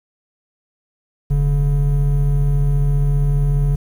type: tone pair together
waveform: triangle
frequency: 42.44 / 142.1 Hz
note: F1 / C#3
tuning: -49 / +43 cents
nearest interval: octave + major sixth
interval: 2092 cents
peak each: -14 dBFS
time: 1.3-3.76 s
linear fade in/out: 10 ms
effects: 8-bit